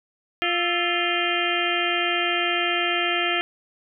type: harmonic tone with a mistuned harmonic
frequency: 349.2 Hz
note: F4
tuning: in tune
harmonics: 1 / 2 / 4 / 5 / 6 / 7 / 8 / 9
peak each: -29 / -29 / -29 / -29 / -29 / -29 / -29 / -29 dBFS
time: 0.42-3.41 s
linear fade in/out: 0 ms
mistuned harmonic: 4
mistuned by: -86 cents
effects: none